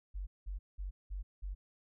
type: tone bursts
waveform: sine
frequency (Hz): 47.44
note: F#1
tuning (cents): +44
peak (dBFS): -37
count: 5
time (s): 0.14-1.55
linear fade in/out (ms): 20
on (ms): 130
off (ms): 190
effects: none